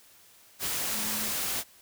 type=tone in noise; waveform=sine; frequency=214.5 Hz; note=A3; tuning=44 cents flat; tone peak=-40 dBFS; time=0.91-1.33 s; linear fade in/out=50 ms; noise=white; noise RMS=-31 dBFS; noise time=0.59-1.64 s; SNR=-12 dB; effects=white hiss -57 dBFS RMS until 1.81 s